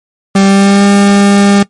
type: tone with pitch glide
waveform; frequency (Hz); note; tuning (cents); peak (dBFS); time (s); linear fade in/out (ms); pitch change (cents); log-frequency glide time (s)
40% pulse; 195.7 to 200.6; G3 to G3; -3 to +40; -3; 0.35-1.63; 5; +43; 0.46-0.85
effects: noise-tail reverb RT60 0.1 s tail -19 dB re dry + MP3 48 kbps